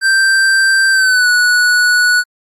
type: tone with pitch glide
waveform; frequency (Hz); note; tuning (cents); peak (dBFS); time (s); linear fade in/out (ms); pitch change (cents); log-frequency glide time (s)
square; 1568 to 1471.5; G6 to F#6; 0 to -10; -9; 0.01-2.24; 50; -110; 0.91-1.28
effects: low-pass 10000 Hz 12 dB/octave + Opus 48 kbps